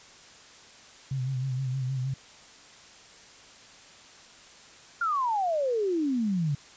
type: tone with vibrato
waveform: sine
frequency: 130.81 Hz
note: C3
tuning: in tune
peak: -27 dBFS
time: 1.11-2.14 s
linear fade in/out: 5 ms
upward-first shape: sine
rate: 6.4 Hz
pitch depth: 61 cents each way
type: exponential sweep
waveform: sine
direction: down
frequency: 1427 to 137.1 Hz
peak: -24 dBFS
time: 5.01-6.55 s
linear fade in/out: 5 ms
effects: white hiss -51 dBFS RMS until 6.76 s + resampled to 16000 Hz